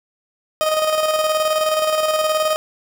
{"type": "tone with tremolo", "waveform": "30% pulse", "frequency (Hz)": 622.3, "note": "D#5", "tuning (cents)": 0, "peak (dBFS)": -12, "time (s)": [0.61, 2.56], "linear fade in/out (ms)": 0, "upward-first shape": "square", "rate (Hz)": 19, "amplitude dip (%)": 40, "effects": []}